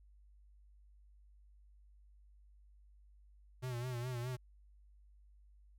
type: tone with vibrato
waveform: square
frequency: 123.47 Hz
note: B2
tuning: in tune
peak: -39 dBFS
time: 3.62-4.37 s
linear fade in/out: 20 ms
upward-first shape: sine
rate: 4.8 Hz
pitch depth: 74 cents each way
effects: added 50 Hz sine -60 dBFS peak until 5.78 s